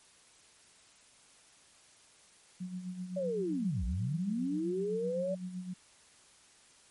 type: tone with tremolo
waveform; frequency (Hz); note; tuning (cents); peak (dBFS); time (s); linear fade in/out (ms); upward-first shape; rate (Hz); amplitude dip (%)
sine; 182.2; F#3; -26; -35; 2.6-5.74; 10; sine; 7.8; 60
type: linear two-way sweep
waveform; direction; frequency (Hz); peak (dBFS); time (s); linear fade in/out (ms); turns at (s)
sine; down then up; 582 to 52.3 to 582; -31; 3.16-5.35; 10; 3.85
effects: white hiss -61 dBFS RMS until 6.9 s + MP3 48 kbps